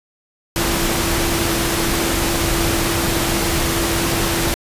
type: tone in noise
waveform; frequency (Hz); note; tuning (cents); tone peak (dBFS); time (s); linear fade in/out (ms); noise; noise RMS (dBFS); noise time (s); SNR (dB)
sine; 336.3; E4; +35; -23; 0.56-4.54; 0; pink; -19; 0.56-4.54; -7
effects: resampled to 32000 Hz